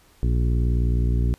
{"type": "harmonic tone with a mistuned harmonic", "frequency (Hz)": 59.3, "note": "A#1", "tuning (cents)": 30, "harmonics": [1, 2, 3, 4, 5, 6, 7], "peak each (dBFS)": [-19, -24, -33, -33, -37, -38, -41], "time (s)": [0.23, 1.34], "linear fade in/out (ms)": 0, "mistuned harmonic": 7, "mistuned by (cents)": 29, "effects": ["pink hiss -56 dBFS RMS until 1.38 s", "resampled to 32000 Hz"]}